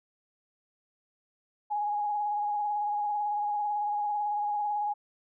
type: tone with vibrato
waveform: sine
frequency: 830.6 Hz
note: G#5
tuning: in tune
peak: -27 dBFS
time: 1.7-4.94 s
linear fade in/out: 20 ms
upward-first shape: sine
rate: 18 Hz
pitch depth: 27 cents each way
effects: none